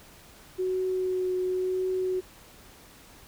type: tone with vibrato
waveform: sine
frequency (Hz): 370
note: F#4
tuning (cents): 0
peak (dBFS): -25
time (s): 0.58-2.21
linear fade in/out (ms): 20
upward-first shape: triangle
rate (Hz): 0.95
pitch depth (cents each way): 14
effects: pink hiss -52 dBFS RMS until 3.27 s